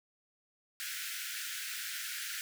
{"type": "high-pass noise", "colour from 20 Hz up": "pink", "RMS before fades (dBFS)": -40, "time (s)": [0.8, 2.41], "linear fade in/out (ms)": 0, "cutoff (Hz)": 1400, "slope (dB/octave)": 96, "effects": []}